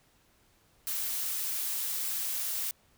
blue noise, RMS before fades -33 dBFS, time 0.87-2.71 s, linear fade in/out 0 ms, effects pink hiss -66 dBFS RMS until 2.97 s

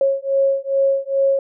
sine beating tone pair, 545 / 547.4 Hz, C#5 / C#5, -29 / -22 cents, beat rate 2.4 Hz, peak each -18 dBFS, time 0.01-1.39 s, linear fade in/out 2 ms, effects none

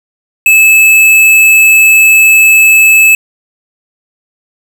triangle tone with hard clipping, 2607 Hz, E7, 20 cents flat, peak -3 dBFS, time 0.46-3.15 s, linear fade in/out 2 ms, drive 17 dB, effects none

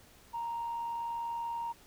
sine tone with amplitude modulation, 932.3 Hz, A#5, in tune, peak -31 dBFS, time 0.33-1.73 s, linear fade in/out 20 ms, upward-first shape sine, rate 80.3 Hz, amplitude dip 35%, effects tanh soft clip ceiling -30 dBFS + pink hiss -59 dBFS RMS until 1.86 s

